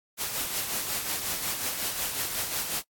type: noise with tremolo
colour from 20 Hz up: white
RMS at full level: -29 dBFS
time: 0.17-2.83 s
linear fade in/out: 50 ms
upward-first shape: sine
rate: 5.5 Hz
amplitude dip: 45%
effects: noise-tail reverb RT60 0.1 s tail -25 dB re dry + AAC 64 kbps